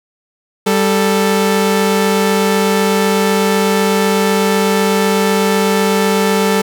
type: tone pair together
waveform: sawtooth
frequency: 196 / 440 Hz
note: G3 / A4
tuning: 0 / 0 cents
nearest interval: octave + major second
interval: 1400 cents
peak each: -10 dBFS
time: 0.66-6.62 s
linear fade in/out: 10 ms
effects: none